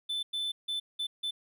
triangle tone bursts at uneven times, 3520 Hz, A7, in tune, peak -29 dBFS, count 5, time 0.09-0.23 / 0.33-0.52 / 0.68-0.8 / 0.99-1.07 / 1.23-1.31 s, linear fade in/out 10 ms, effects none

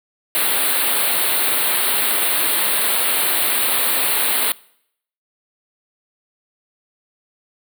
white band-stop noise, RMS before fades -18 dBFS, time 0.35-4.52 s, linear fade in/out 0 ms, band 4400 to 8400 Hz, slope 96 dB/octave, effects noise-tail reverb RT60 0.7 s tail -23 dB re dry + high-pass 300 Hz 12 dB/octave

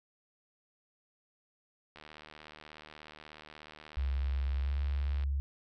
click train, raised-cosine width 0.3 ms, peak -33 dBFS, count 252, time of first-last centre 1.96-5.237 s, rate 76.6 Hz
sine tone with pitch glide, 67 to 69.44 Hz, C2 to C#2, +42 to +4 cents, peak -29 dBFS, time 3.97-5.4 s, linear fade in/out 0 ms, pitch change +62 cents, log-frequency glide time 4.63-4.69 s
effects none

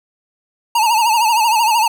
square tone with vibrato, 901 Hz, A5, 41 cents sharp, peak -12 dBFS, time 0.75-1.88 s, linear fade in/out 5 ms, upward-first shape sine, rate 13 Hz, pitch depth 100 cents each way, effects none

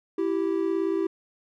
triangle tone pair together, 331 / 388.9 Hz, E4 / G4, +7 / -14 cents, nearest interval minor third, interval 279 cents, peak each -24 dBFS, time 0.18-1.07 s, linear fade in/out 5 ms, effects none

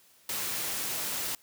white noise, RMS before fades -33 dBFS, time 0.29-1.35 s, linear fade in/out 2 ms, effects white hiss -61 dBFS RMS until 1.42 s + high-pass 80 Hz 12 dB/octave

